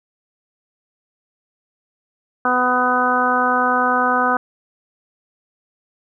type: harmonic tone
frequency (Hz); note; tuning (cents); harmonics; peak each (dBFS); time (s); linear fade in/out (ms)
250; B3; +21; 1 / 2 / 3 / 4 / 5 / 6; -24 / -24 / -21 / -22 / -19 / -21; 2.45-4.37; 2
effects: none